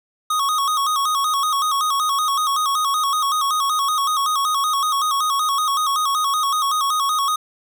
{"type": "tone with vibrato", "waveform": "square", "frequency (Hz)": 1174.7, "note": "D6", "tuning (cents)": 0, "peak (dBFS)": -18, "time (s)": [0.3, 7.36], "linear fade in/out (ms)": 5, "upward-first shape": "square", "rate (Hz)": 5.3, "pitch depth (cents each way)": 100, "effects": []}